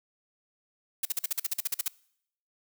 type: noise bursts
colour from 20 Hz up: blue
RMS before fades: -28 dBFS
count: 13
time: 1.03-1.881 s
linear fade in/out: 5 ms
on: 23 ms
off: 46 ms
effects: noise-tail reverb RT60 0.7 s tail -23 dB re dry